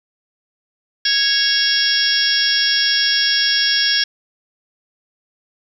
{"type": "harmonic tone", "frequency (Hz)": 553, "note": "C#5", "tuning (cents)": -4, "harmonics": [3, 4, 5, 6, 7, 8, 9, 10], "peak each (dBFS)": [-20, -30, -28, -20, -29, -27, -22, -18], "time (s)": [1.05, 4.04], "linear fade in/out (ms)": 5, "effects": ["8-bit"]}